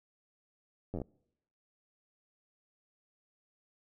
slowing click train, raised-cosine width 2 ms, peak -25 dBFS, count 7, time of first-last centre 0.94-1.017 s, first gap 10 ms, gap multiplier 1.1, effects noise-tail reverb RT60 0.8 s tail -26 dB re dry

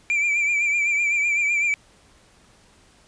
triangle tone with vibrato, 2349 Hz, D7, in tune, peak -17 dBFS, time 0.1-1.74 s, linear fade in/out 0 ms, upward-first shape triangle, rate 7.9 Hz, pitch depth 62 cents each way, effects pink hiss -55 dBFS RMS until 3.07 s + resampled to 22050 Hz

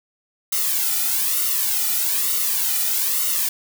blue noise with flanger, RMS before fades -21 dBFS, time 0.52-3.49 s, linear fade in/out 5 ms, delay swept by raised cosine 1.2 to 1.86 ms, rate 1.1 Hz, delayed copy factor -0.9, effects none

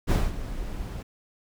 brown noise with ADSR envelope, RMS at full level -18 dBFS, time 0.07-1.03 s, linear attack 37 ms, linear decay 210 ms, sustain -15 dB, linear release 13 ms, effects none

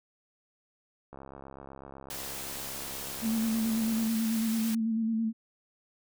click train, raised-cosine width 1 ms, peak -31 dBFS, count 201, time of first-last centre 1.13-4.071 s, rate 68 Hz
white noise, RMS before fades -39 dBFS, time 2.1-4.75 s, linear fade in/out 5 ms
sine tone with vibrato, 224.1 Hz, A3, 32 cents sharp, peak -26 dBFS, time 3.21-5.33 s, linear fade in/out 50 ms, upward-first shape square, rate 9.1 Hz, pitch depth 27 cents each way
effects none

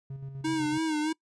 triangle tone with tremolo, 136 Hz, C#3, 33 cents flat, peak -33 dBFS, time 0.1-0.78 s, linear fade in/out 5 ms, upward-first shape square, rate 8 Hz, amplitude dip 45%
square tone with vibrato, 311.1 Hz, D#4, in tune, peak -27 dBFS, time 0.44-1.13 s, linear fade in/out 10 ms, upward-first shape sine, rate 3.2 Hz, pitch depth 62 cents each way
effects noise-tail reverb RT60 0.1 s tail -24 dB re dry + resampled to 22050 Hz

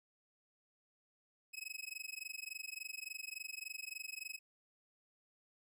sawtooth tone with amplitude modulation, 2557 Hz, D#7, 47 cents sharp, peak -37 dBFS, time 1.53-4.39 s, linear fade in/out 20 ms, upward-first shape sine, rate 23.5 Hz, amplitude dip 100%, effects none

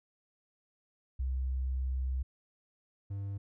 sine / triangle tone pair in turn, 64.8 / 99.36 Hz, C2 / G2, -16 / +24 cents, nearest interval perfect fifth, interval 740 cents, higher second, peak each -30 / -33 dBFS, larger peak first, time 1.19-2.23 / 3.1-3.38 s, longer first, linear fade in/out 10 ms, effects none

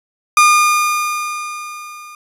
30% pulse tone with level ramp, 1213 Hz, D#6, 44 cents flat, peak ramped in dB -3 to -31 dBFS, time 0.37-2.15 s, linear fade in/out 2 ms, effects resampled to 32000 Hz

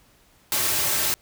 white noise with comb filter, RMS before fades -23 dBFS, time 0.52-1.14 s, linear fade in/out 0 ms, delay 4.1 ms, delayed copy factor -0.65, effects pink hiss -58 dBFS RMS until 1.21 s

